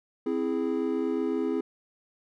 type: chord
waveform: triangle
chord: C augmented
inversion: none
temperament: equal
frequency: 261.6 / 329.6 / 415.3 Hz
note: C4 / E4 / G#4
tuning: 0 / 0 / 0 cents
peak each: -28 dBFS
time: 0.26-1.61 s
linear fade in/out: 5 ms
effects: none